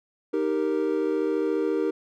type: chord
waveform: triangle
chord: Eb major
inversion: none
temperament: equal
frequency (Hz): 311.1 / 392 / 466.2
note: Eb4 / G4 / Bb4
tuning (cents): 0 / 0 / 0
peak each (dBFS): -25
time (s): 0.33-1.91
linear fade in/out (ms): 10
effects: none